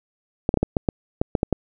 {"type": "clicks", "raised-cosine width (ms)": 2, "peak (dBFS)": -5, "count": 10, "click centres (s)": [0.491, 0.541, 0.573, 0.63, 0.768, 0.888, 1.215, 1.352, 1.431, 1.527], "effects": []}